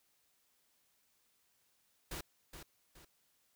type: noise with echo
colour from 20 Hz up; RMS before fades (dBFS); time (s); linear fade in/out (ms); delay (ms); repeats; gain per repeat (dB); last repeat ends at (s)
pink; -43; 2.11-2.21; 5; 420; 2; -8; 3.05
effects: white hiss -75 dBFS RMS until 3.55 s